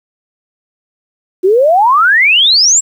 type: exponential sweep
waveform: sine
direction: up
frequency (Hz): 353.7 to 7790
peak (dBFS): -5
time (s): 1.43-2.81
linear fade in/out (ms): 20
effects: 7-bit